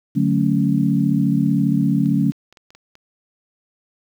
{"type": "chord", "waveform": "sine", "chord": "D major seventh", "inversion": "none", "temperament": "equal", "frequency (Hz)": [146.83, 185, 220, 277.2], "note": ["D3", "F#3", "A3", "C#4"], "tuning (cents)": [0, 0, 0, 0], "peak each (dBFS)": -20, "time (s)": [0.15, 2.32], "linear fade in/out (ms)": 20}
{"type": "clicks", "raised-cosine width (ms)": 0.2, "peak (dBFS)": -29, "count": 7, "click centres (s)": [2.059, 2.321, 2.526, 2.572, 2.705, 2.75, 2.954]}
{"effects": ["8-bit"]}